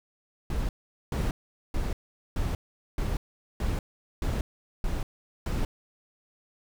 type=noise bursts; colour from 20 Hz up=brown; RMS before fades=-28 dBFS; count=9; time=0.5-5.65 s; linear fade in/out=2 ms; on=190 ms; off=430 ms; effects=none